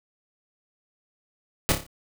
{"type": "noise with echo", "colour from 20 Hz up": "pink", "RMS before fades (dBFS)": -20, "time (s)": [1.69, 1.72], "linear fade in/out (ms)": 0, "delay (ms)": 29, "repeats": 5, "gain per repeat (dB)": -6, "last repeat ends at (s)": 1.865, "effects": []}